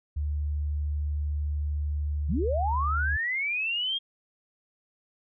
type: tone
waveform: sine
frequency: 73.9 Hz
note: D2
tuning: 11 cents sharp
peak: -26 dBFS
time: 0.16-3.17 s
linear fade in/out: 10 ms
type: linear sweep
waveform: sine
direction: up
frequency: 116.54 to 3262 Hz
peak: -26 dBFS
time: 2.28-3.99 s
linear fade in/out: 20 ms
effects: none